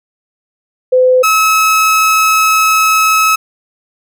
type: tone pair in turn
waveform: sine / 30% pulse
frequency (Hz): 509 / 1290.4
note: C5 / E6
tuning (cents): -48 / -37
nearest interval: octave + major third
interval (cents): 1611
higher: second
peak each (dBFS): -5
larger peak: neither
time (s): 0.92-1.23 / 1.23-3.36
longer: second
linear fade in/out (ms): 10
effects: none